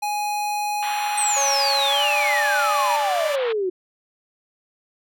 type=tone; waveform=square; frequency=832 Hz; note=G#5; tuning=3 cents sharp; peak=-23 dBFS; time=0.02-2.97 s; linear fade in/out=10 ms
type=band-pass noise; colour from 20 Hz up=pink; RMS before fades=-32 dBFS; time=0.82-3.53 s; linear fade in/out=10 ms; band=770 to 3800 Hz; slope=48 dB/octave
type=exponential sweep; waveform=sine; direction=down; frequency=8680 to 356.2 Hz; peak=-20 dBFS; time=1.17-3.7 s; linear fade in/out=10 ms
type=tone with pitch glide; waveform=sawtooth; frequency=554.4 to 585.3 Hz; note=C#5 to D5; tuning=0 to -6 cents; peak=-21 dBFS; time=1.36-3.36 s; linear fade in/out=10 ms; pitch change=+94 cents; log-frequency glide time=1.88-2.05 s
effects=none